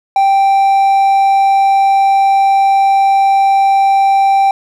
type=tone; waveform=triangle; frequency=784 Hz; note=G5; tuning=in tune; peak=-5 dBFS; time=0.16-4.51 s; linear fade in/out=2 ms; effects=none